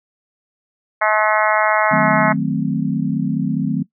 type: harmonic tone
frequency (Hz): 214.2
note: A3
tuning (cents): -46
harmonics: 3 / 4 / 5 / 6 / 7 / 8 / 9 / 10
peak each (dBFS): -19 / -20 / -21 / -22 / -22 / -23 / -24 / -24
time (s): 1.01-2.33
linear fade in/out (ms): 10
type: chord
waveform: sine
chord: D# diminished seventh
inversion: none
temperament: equal with one note detuned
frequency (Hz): 155.56 / 185 / 220 / 260.3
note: D#3 / F#3 / A3 / C4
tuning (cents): 0 / 0 / 0 / -9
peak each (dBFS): -22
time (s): 1.91-3.83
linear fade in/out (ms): 10
effects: noise-tail reverb RT60 0.1 s tail -19 dB re dry